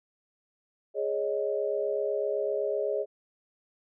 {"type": "chord", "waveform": "sine", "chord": "Ab suspended fourth", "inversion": "none", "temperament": "equal", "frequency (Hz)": [415.3, 554.4, 622.3], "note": ["Ab4", "Db5", "Eb5"], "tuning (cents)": [0, 0, 0], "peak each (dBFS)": [-30, -31, -32], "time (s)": [0.94, 3.06], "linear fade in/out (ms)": 50, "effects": []}